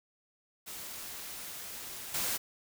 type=noise with level steps; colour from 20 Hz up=white; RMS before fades=-43 / -33 dBFS; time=0.66-2.38 s; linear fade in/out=20 ms; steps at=2.14 s; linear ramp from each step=5 ms; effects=none